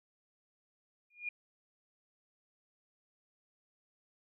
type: tone with exponential growth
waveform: sine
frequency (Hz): 2428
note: D#7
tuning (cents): -43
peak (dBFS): -32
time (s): 1.1-1.29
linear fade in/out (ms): 5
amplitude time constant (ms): 40
effects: none